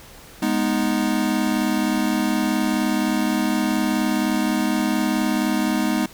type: chord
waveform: square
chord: G# minor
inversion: none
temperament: equal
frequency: 207.7 / 246.9 / 311.1 Hz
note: G#3 / B3 / D#4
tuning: 0 / 0 / 0 cents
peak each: -24 dBFS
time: 0.42-6.06 s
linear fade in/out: 5 ms
effects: pink hiss -44 dBFS RMS until 6.13 s